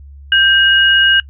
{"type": "tone pair together", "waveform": "sine", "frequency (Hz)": [1577.1, 2884], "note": ["G6", "F#7"], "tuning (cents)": [10, -45], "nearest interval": "minor seventh", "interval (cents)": 1045, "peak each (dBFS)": -10, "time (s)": [0.32, 1.2], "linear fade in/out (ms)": 2, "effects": ["noise-tail reverb RT60 0.1 s tail -24 dB re dry", "added 70 Hz sine -33 dBFS peak until 1.29 s"]}